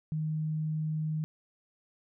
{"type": "tone", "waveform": "sine", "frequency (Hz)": 155.56, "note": "D#3", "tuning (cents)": 0, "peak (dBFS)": -29, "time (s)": [0.12, 1.24], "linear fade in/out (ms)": 0, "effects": []}